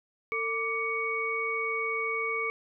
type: tone cluster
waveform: sine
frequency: 450.3 / 1169 / 2236 Hz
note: A4 / D6 / C#7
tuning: +40 / -8 / +14 cents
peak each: -34 / -34 / -30 dBFS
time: 0.32-2.5 s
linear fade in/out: 0 ms
effects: none